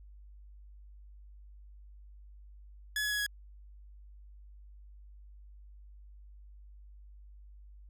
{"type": "tone with pitch steps", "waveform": "sawtooth", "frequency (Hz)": [1700, 1689.2, 1678.5, 1667.9], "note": ["G#6", "G#6", "G#6", "G#6"], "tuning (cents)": [40, 29, 18, 7], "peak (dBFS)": -27, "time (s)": [2.96, 3.264], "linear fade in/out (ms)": 2, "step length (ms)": 76, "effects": ["added 50 Hz sine -50 dBFS peak until 7.89 s"]}